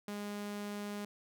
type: tone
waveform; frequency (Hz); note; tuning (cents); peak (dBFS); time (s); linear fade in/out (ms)
sawtooth; 205.6; G#3; -17; -35; 0.08-1.05; 2
effects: none